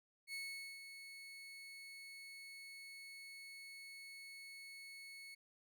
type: tone with ADSR envelope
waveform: 30% pulse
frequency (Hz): 2200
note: C#7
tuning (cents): -14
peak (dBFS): -40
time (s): 0.27-5.35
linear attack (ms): 66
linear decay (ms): 450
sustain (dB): -9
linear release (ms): 10
effects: none